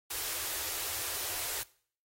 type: band-stop noise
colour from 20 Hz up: white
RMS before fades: -36 dBFS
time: 0.1-1.63 s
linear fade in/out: 10 ms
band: 120 to 300 Hz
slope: 48 dB/octave
effects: noise-tail reverb RT60 0.5 s tail -20 dB re dry + AAC 48 kbps